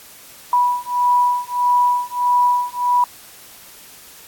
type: beating tone pair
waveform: sine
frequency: 979 / 980.6 Hz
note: B5 / B5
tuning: -15 / -13 cents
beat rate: 1.6 Hz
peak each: -17 dBFS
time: 0.53-3.04 s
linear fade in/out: 2 ms
effects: white hiss -42 dBFS RMS until 4.27 s + AAC 64 kbps